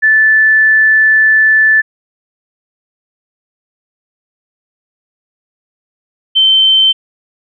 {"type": "tone pair in turn", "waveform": "sine", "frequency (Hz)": [1751, 3097], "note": ["A6", "G7"], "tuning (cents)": [-9, -22], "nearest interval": "minor seventh", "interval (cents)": 987, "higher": "second", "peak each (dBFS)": -5, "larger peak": "neither", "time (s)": [[0.02, 1.82], [6.35, 6.93]], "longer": "first", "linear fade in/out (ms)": 20, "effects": []}